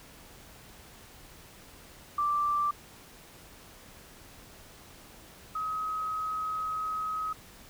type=tone pair in turn; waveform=sine; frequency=1174.7 / 1269.2 Hz; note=D6 / D#6; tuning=0 / +34 cents; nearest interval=minor second; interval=134 cents; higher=second; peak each=-25 / -30 dBFS; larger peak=first; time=2.18-2.71 / 5.55-7.33 s; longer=second; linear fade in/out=5 ms; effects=pink hiss -52 dBFS RMS until 7.69 s